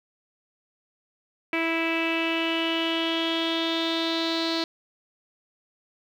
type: tone with low-pass filter sweep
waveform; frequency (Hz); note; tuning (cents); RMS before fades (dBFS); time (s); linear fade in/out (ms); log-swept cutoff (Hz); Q
sawtooth; 328.9; E4; -4; -26; 1.53-4.64; 2; 2400 to 4200; 6.7
effects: 9-bit